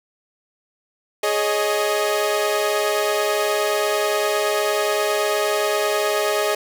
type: chord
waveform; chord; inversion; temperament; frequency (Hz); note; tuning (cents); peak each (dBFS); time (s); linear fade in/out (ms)
sawtooth; Ab suspended fourth; none; equal with one note detuned; 418 / 554.4 / 622.3; Ab4 / Db5 / Eb5; +11 / 0 / 0; -18 / -23 / -18; 1.23-6.55; 5
effects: none